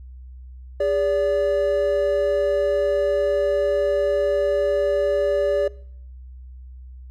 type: tone pair together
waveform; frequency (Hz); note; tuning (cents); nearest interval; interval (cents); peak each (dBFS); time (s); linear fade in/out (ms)
triangle; 407.3 / 576; G#4 / D5; -34 / -34; tritone; 600; -22 / -17; 0.8-5.68; 5
effects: noise-tail reverb RT60 0.6 s tail -22 dB re dry + added 63 Hz sine -37 dBFS peak until 7.1 s